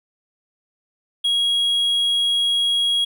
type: tone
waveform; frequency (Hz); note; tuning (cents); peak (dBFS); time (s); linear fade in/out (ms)
triangle; 3300; G#7; -12; -15; 1.24-3.05; 10
effects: none